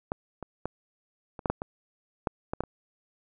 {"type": "clicks", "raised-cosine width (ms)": 1, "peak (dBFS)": [-15, -23, -16, -26, -12, -12, -19, -12, -16, -13, -24], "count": 11, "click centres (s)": [0.119, 0.427, 0.656, 1.392, 1.458, 1.5, 1.619, 2.272, 2.535, 2.606, 2.637], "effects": []}